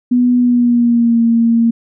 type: tone with pitch glide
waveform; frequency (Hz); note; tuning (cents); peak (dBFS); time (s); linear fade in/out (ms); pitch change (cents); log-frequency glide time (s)
sine; 246.2 to 231; B3 to A#3; -5 to -16; -8; 0.11-1.71; 10; -111; 0.38-1.21
effects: none